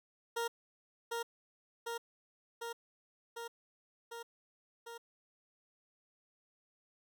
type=tone with echo; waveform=20% pulse; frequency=466.2 Hz; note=A#4; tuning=in tune; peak=-29 dBFS; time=0.36-0.48 s; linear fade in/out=10 ms; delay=750 ms; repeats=6; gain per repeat=-2 dB; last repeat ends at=4.98 s; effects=none